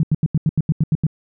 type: tone bursts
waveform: sine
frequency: 155.1 Hz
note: D#3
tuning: 5 cents flat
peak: -12 dBFS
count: 10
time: 0-1.067 s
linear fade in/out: 2 ms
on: 32 ms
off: 83 ms
effects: none